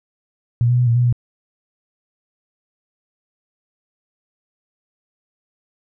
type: tone with pitch steps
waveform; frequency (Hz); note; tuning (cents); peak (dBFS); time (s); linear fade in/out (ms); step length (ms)
sine; 119.1 / 123 / 123.8 / 117 / 122.6 / 121.3; A#2 / B2 / B2 / A#2 / B2 / B2; +38 / -7 / +5 / +7 / -12 / -31; -12; 0.61-1.126; 0; 86
effects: none